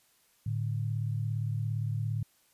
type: tone pair together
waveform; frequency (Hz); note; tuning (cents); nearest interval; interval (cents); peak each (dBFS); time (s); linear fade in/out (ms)
sine; 110 / 147.44; A2 / D3; 0 / +7; perfect fourth; 507; -30 / -35; 0.46-2.23; 5
effects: white hiss -67 dBFS RMS until 2.53 s + resampled to 32000 Hz